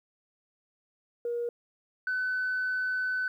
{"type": "tone pair in turn", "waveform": "sine", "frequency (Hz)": [475.1, 1508.3], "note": ["A#4", "F#6"], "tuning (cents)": [33, 33], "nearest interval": "octave + minor sixth", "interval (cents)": 2000, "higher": "second", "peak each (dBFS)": [-28, -26], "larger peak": "second", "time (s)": [[1.25, 1.49], [2.07, 3.28]], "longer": "second", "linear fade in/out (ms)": 2, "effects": ["tanh soft clip ceiling -24 dBFS", "11-bit"]}